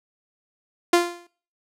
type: tone with exponential decay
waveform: sawtooth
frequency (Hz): 347.5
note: F4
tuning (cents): -9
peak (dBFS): -8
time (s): 0.93-1.27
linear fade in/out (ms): 5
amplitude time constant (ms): 72
effects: noise-tail reverb RT60 0.4 s tail -17 dB re dry + low-pass 11000 Hz 12 dB/octave